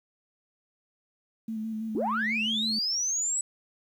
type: tone with vibrato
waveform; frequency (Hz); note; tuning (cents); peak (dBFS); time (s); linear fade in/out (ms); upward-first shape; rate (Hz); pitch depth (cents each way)
sine; 220; A3; 0; -30; 1.48-2.79; 5; square; 6.1; 23
type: linear sweep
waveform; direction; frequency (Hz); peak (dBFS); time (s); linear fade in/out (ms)
sine; up; 231.6 to 7950; -25; 1.95-3.41; 2
effects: tanh soft clip ceiling -20 dBFS + 10-bit